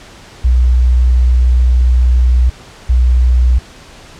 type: tone pair in turn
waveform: sine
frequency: 61.74 / 61.74 Hz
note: B1 / B1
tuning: 0 / 0 cents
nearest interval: unison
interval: 0 cents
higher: neither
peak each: -6 dBFS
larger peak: neither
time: 0.44-2.5 / 2.89-3.59 s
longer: first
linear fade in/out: 10 ms
effects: pink hiss -37 dBFS RMS until 4.19 s + low-pass 7000 Hz 12 dB/octave